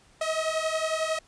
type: beating tone pair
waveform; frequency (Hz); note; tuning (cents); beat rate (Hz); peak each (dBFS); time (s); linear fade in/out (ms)
sawtooth; 631 / 642; D#5 / E5; +24 / -46; 11; -25; 0.21-1.19; 5
effects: pink hiss -59 dBFS RMS until 1.27 s + resampled to 22050 Hz